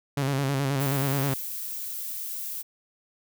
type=tone with vibrato; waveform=sawtooth; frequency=137.6 Hz; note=C#3; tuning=12 cents flat; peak=-20 dBFS; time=0.17-1.34 s; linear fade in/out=5 ms; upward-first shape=square; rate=9.4 Hz; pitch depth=52 cents each way
type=noise; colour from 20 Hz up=violet; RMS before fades=-34 dBFS; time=0.79-2.63 s; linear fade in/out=20 ms
effects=none